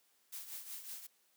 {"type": "noise with tremolo", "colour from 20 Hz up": "blue", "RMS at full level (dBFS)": -44, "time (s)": [0.32, 1.07], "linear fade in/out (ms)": 10, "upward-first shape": "triangle", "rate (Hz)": 5.4, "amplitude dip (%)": 70, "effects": ["white hiss -73 dBFS RMS until 1.36 s", "high-pass 200 Hz 12 dB/octave"]}